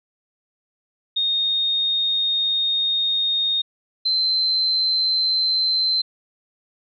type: tone pair in turn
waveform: sine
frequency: 3699 / 4092 Hz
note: A#7 / C8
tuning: -14 / -39 cents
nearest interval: major second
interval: 175 cents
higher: second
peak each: -18 / -17 dBFS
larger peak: second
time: 1.16-3.62 / 4.05-6.02 s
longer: first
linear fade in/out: 10 ms
effects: none